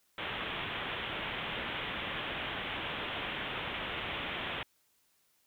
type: low-pass noise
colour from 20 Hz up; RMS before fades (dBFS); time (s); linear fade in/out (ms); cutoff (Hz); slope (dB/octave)
white; -38; 0.18-4.63; 2; 3500; 96
effects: white hiss -72 dBFS RMS until 5.46 s